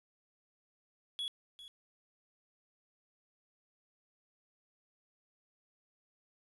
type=tone with echo; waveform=triangle; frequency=3367 Hz; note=G#7; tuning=23 cents sharp; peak=-34 dBFS; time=1.19-1.28 s; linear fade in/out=0 ms; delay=400 ms; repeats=1; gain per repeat=-14 dB; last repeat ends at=1.68 s; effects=resampled to 32000 Hz + 11-bit